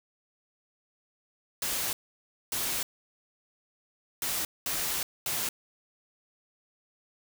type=noise bursts at uneven times; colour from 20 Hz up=white; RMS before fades=-31 dBFS; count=5; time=1.62-1.93 / 2.52-2.83 / 4.22-4.45 / 4.66-5.03 / 5.26-5.49 s; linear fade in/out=2 ms; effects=none